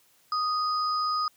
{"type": "tone pair together", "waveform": "sine", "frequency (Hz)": [1244.5, 5000], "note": ["D#6", "D#8"], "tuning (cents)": [0, 8], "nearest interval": "2 octaves", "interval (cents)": 2408, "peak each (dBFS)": [-25, -33], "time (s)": [0.32, 1.28], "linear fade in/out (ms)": 2, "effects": ["white hiss -63 dBFS RMS until 1.36 s", "high-pass 60 Hz 12 dB/octave"]}